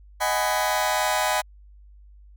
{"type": "chord", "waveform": "sawtooth", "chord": "G# minor seventh", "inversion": "second", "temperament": "just", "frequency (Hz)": [623, 747.5, 830.6, 996.7], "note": ["D#5", "F#5", "G#5", "B5"], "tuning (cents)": [2, 17, 0, 16], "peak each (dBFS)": -23, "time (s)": [0.2, 1.42], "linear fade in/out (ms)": 20, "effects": ["added 50 Hz sine -46 dBFS peak until 2.36 s"]}